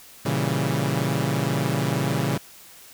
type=chord; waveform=sawtooth; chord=A# diminished seventh; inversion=none; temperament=equal; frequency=116.54 / 138.59 / 164.81 / 196 Hz; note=A#2 / C#3 / E3 / G3; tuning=0 / 0 / 0 / 0 cents; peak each=-24 / -21 / -24 / -26 dBFS; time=0.25-2.38 s; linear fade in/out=10 ms; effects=white hiss -47 dBFS RMS until 2.93 s